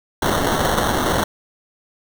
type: noise with sample-and-hold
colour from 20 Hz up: blue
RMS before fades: -19 dBFS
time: 0.22-1.24 s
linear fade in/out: 5 ms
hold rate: 2450 Hz
effects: none